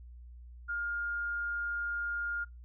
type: tone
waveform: sine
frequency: 1413 Hz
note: F6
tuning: 20 cents sharp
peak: -32 dBFS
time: 0.68-2.45 s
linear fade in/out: 20 ms
effects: noise-tail reverb RT60 0.2 s tail -25 dB re dry + added 60 Hz sine -47 dBFS peak until 2.64 s